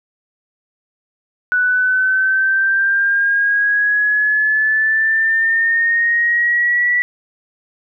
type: exponential sweep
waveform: sine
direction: up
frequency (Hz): 1480 to 1958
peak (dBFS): -12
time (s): 1.52-7.02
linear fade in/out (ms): 0
effects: none